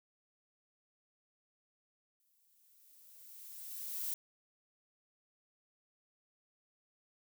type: noise with exponential growth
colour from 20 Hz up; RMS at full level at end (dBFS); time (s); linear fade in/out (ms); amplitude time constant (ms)
violet; -37; 2.2-4.14; 1; 420
effects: none